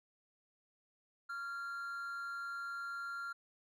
triangle tone with amplitude modulation, 1386 Hz, F6, 14 cents flat, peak -36 dBFS, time 1.29-3.33 s, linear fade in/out 10 ms, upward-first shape sine, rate 269 Hz, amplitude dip 45%, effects none

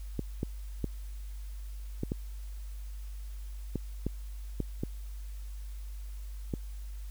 clicks, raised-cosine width 3 ms, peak -18 dBFS, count 10, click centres 0.193 / 0.431 / 0.843 / 2.034 / 2.119 / 3.757 / 4.066 / 4.603 / 4.835 / 6.538 s, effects added 50 Hz sine -38 dBFS peak until 7.1 s + white hiss -59 dBFS RMS until 7.1 s

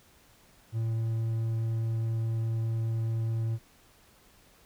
triangle tone, 113.1 Hz, A2, 48 cents sharp, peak -25 dBFS, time 0.72-3.59 s, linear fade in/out 50 ms, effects pink hiss -60 dBFS RMS until 4.65 s

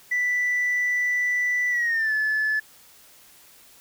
sine tone with pitch glide, 1975.5 to 1729.7 Hz, B6 to A6, 0 to -30 cents, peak -19 dBFS, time 0.11-2.6 s, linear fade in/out 10 ms, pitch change -230 cents, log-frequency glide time 1.7-2.13 s, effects tanh soft clip ceiling -18 dBFS + white hiss -52 dBFS RMS until 3.8 s

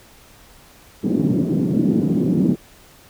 white band-pass noise, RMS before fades -18 dBFS, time 1.03-2.56 s, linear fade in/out 20 ms, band 160 to 280 Hz, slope 24 dB/octave, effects pink hiss -48 dBFS RMS until 3.09 s

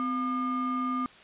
triangle ring-modulated tone, 477 Hz, A#4, 40 cents sharp, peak -22 dBFS, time 0-1.06 s, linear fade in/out 0 ms, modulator 733 Hz, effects white hiss -52 dBFS RMS until 1.23 s + resampled to 8000 Hz

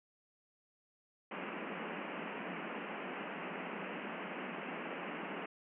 pink band-pass noise, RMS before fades -43 dBFS, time 1.31-5.46 s, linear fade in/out 5 ms, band 170 to 2900 Hz, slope 96 dB/octave, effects none

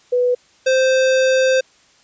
sine / square tone pair in turn, 493.9 / 521.8 Hz, B4 / C5, 0 / -5 cents, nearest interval minor second, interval 95 cents, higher second, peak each -13 dBFS, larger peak neither, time 0.12-0.35 / 0.66-1.61 s, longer second, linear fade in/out 10 ms, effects white hiss -53 dBFS RMS until 2.03 s + resampled to 16000 Hz

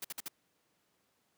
white noise bursts, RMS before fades -40 dBFS, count 4, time 0.02-0.283 s, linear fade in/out 5 ms, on 26 ms, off 53 ms, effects pink hiss -75 dBFS RMS until 1.37 s + high-pass 150 Hz 12 dB/octave

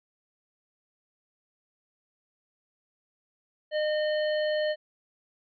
harmonic tone, 610 Hz, D#5, 34 cents flat, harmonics 1 / 3 / 5 / 7, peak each -25 / -35 / -39 / -42 dBFS, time 3.71-4.76 s, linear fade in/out 50 ms, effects none

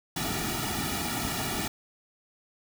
pink noise with comb filter, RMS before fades -31 dBFS, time 0.16-1.68 s, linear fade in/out 5 ms, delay 1.9 ms, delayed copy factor -0.95, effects none

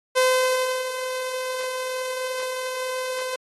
sawtooth tone with ADSR envelope, 513 Hz, C5, 34 cents flat, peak -12 dBFS, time 0.15-3.36 s, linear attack 26 ms, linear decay 660 ms, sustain -10 dB, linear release 5 ms, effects AAC 32 kbps

